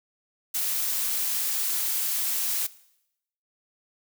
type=noise; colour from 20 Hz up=blue; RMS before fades=-27 dBFS; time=0.54-2.67 s; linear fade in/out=10 ms; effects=noise-tail reverb RT60 0.8 s tail -19 dB re dry